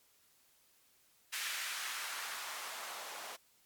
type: noise with band-pass filter sweep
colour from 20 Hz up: blue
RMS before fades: -42 dBFS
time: 1.32-3.37 s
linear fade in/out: 20 ms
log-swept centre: 2000 to 670 Hz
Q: 1.3
effects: white hiss -69 dBFS RMS until 3.65 s + MP3 96 kbps